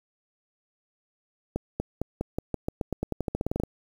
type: accelerating click train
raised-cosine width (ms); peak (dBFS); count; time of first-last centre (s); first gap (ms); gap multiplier
2; -14; 20; 1.56-3.636; 240; 0.9
effects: 8-bit